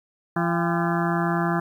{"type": "harmonic tone with a mistuned harmonic", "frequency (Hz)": 170.5, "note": "F3", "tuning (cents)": -41, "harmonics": [1, 2, 4, 5, 6, 7, 8, 9, 10], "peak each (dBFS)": [-24, -27, -30, -31, -32, -32, -33, -34, -34], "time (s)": [0.36, 1.6], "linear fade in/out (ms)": 5, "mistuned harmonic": 5, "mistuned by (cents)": -95, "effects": ["9-bit"]}